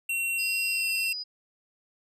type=tone with pitch glide; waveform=square; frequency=2731 to 2706 Hz; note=F7 to E7; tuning=-39 to +45 cents; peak=-27 dBFS; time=0.09-1.13 s; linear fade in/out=5 ms; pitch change=-16 cents; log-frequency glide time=0.71-0.89 s
type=tone; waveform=sine; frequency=4949 Hz; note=D#8; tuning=10 cents flat; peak=-32 dBFS; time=0.38-1.24 s; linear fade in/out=20 ms
effects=none